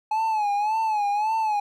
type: tone with vibrato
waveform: triangle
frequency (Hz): 851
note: G#5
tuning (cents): +42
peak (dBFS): -19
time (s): 0.11-1.6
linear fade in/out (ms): 5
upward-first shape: sine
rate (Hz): 1.8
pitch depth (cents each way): 85
effects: none

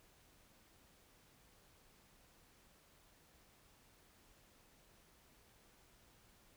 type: silence
effects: pink hiss -68 dBFS RMS until 6.56 s

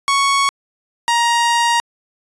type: tone pair in turn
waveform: sawtooth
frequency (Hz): 1110 / 940.4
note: C#6 / A#5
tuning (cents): +2 / +15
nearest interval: minor third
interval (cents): 287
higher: first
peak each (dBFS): -9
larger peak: neither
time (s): 0.08-0.49 / 1.08-1.8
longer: second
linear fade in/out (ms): 0
effects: resampled to 22050 Hz

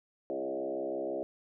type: tone with frequency modulation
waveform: sine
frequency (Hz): 480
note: B4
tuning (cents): -49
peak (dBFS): -32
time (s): 0.3-1.23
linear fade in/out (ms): 0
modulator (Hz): 66.1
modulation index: 2.7
effects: none

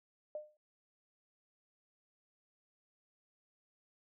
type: tone with exponential decay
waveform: sine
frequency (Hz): 605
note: D#5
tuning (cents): -49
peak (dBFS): -36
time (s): 0.35-0.57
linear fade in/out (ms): 2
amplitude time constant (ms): 46
effects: none

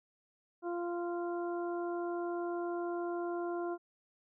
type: harmonic tone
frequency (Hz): 346.8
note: F4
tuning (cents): -12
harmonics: 1 / 2 / 3 / 4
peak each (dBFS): -35 / -41 / -46 / -48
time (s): 0.62-3.78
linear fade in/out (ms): 50
effects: none

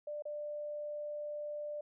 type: tone with dropouts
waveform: sine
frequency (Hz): 593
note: D5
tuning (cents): +17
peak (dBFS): -38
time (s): 0.07-1.81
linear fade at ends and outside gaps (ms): 5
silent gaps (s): 0.223-0.253
effects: none

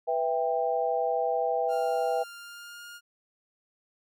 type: chord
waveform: sine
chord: E minor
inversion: second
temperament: just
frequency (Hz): 494.4 / 659.3 / 791.1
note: B4 / E5 / G5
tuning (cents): +2 / 0 / +16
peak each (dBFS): -29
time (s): 0.07-2.24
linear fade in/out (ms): 20
type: tone with pitch glide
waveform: sawtooth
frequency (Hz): 1396.9 to 1417.2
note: F6 to F6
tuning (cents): 0 to +25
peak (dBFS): -39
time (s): 1.68-3.01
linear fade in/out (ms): 50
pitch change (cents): +25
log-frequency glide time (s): 2.37-2.83
effects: none

